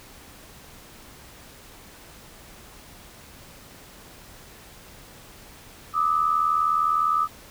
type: tone pair together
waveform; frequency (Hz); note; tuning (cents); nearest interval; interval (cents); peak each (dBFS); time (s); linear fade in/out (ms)
sine; 1197.1 / 1277; D6 / D#6; +33 / +45; minor second; 112; -22; 5.93-7.28; 50
effects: pink hiss -47 dBFS RMS until 7.5 s